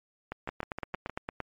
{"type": "two click trains", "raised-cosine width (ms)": 0.5, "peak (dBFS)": [-18, -20], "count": [9, 6], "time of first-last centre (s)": [[0.49, 1.403], [0.32, 1.096]], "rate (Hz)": [8.76, 6.44], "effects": ["MP3 48 kbps"]}